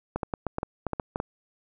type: clicks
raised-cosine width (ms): 1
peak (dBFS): -14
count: 11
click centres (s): 0.16 / 0.232 / 0.338 / 0.467 / 0.584 / 0.631 / 0.867 / 0.933 / 0.998 / 1.159 / 1.201
effects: none